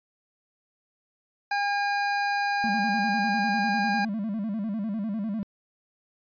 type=tone; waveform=25% pulse; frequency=810 Hz; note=G#5; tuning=43 cents flat; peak=-20 dBFS; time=1.51-4.05 s; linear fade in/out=5 ms
type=tone with vibrato; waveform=triangle; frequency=211.2 Hz; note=G#3; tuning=29 cents sharp; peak=-25 dBFS; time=2.64-5.43 s; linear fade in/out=0 ms; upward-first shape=square; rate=10 Hz; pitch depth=110 cents each way
effects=resampled to 11025 Hz